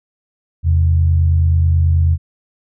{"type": "tone pair together", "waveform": "sine", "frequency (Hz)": [83.5, 132.76], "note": ["E2", "C3"], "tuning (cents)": [23, 26], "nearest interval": "minor sixth", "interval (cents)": 803, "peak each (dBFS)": [-10, -20], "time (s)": [0.63, 2.18], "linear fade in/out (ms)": 50, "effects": []}